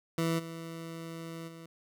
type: tone with level steps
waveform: 20% pulse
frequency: 164.81 Hz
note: E3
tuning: in tune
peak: -23 / -35 / -41 dBFS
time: 0.18-1.66 s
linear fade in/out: 2 ms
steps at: 0.38 / 1.47 s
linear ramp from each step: 20 ms
effects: none